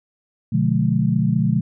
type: chord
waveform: sine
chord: B diminished seventh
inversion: none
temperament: just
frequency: 123.47 / 148.16 / 177.8 / 213.4 Hz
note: B2 / D3 / F3 / Ab3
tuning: 0 / +16 / +31 / +47 cents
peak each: -21 dBFS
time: 0.52-1.61 s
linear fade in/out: 10 ms
effects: none